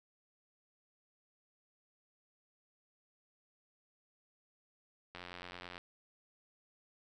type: click train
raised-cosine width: 0.3 ms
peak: -30 dBFS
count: 57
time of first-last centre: 5.15-5.779 s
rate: 89 Hz
effects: none